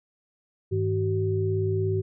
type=tone cluster; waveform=sine; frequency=101.9 / 158.9 / 379.1 Hz; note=G#2 / D#3 / F#4; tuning=-32 / +37 / +42 cents; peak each=-25 / -33 / -26 dBFS; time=0.71-2.02 s; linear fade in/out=20 ms; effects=none